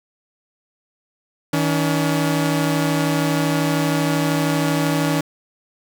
sawtooth tone pair together, 158.71 / 284.6 Hz, D#3 / C#4, +35 / +46 cents, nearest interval minor seventh, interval 1011 cents, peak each -16 dBFS, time 1.53-5.21 s, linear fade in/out 5 ms, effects 7-bit

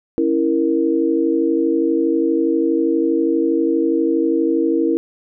sine chord, A# diminished, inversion first, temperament equal, 277.2 / 329.6 / 466.2 Hz, C#4 / E4 / A#4, 0 / 0 / 0 cents, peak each -21 / -16 / -20 dBFS, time 0.18-4.97 s, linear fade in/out 0 ms, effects none

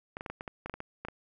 clicks, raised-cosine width 0.5 ms, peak -23 dBFS, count 12, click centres 0.169 / 0.209 / 0.262 / 0.3 / 0.409 / 0.478 / 0.66 / 0.697 / 0.74 / 0.804 / 1.05 / 1.085 s, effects none

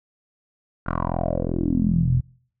10% pulse tone with low-pass filter sweep, 42.74 Hz, F1, 37 cents flat, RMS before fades -22 dBFS, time 0.86-2.21 s, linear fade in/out 10 ms, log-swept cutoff 1400 to 110 Hz, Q 5.8, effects noise-tail reverb RT60 0.6 s tail -26 dB re dry

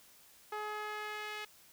sawtooth tone with band-pass filter sweep, 422.9 Hz, G#4, 31 cents sharp, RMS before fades -41 dBFS, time 0.52-1.45 s, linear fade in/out 5 ms, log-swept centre 1100 to 2500 Hz, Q 1.2, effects white hiss -61 dBFS RMS until 1.72 s

